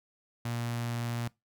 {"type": "tone with notch filter", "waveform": "sawtooth", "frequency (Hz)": 118.5, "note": "A#2", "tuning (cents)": 29, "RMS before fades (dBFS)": -34, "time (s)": [0.45, 1.28], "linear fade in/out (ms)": 5, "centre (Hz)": 420, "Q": 1.6, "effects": ["noise-tail reverb RT60 0.2 s tail -22 dB re dry"]}